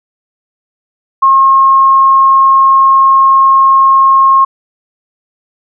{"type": "tone", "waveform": "sine", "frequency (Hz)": 1077, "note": "C6", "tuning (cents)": 50, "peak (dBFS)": -3, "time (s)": [1.22, 4.45], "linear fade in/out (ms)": 10, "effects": []}